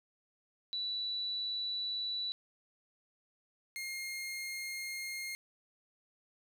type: tone pair in turn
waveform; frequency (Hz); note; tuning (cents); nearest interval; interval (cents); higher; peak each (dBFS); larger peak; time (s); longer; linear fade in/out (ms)
sine / sawtooth; 3951 / 2132; B7 / C7; 0 / +32; major seventh; 1068; first; -34 / -35; first; 0.73-2.32 / 3.76-5.35; neither; 0
effects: none